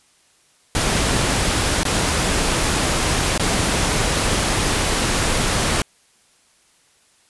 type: noise with dropouts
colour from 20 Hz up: pink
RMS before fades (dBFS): -19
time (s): 0.75-5.82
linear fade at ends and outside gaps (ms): 1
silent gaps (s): 1.833-1.852 / 3.378-3.396
effects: white hiss -57 dBFS RMS until 7.29 s + resampled to 24000 Hz